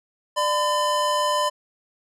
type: tone pair together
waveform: square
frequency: 595 / 1013.8 Hz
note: D5 / B5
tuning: +22 / +45 cents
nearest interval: major sixth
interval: 923 cents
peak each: -25 / -22 dBFS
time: 0.36-1.5 s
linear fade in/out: 20 ms
effects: low-pass 10000 Hz 12 dB/octave